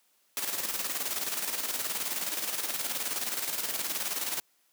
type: noise with tremolo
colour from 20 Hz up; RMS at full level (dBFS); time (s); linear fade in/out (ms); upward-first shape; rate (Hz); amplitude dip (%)
white; -31; 0.37-4.4; 0; square; 19; 50
effects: white hiss -69 dBFS RMS until 4.72 s + high-pass 200 Hz 12 dB/octave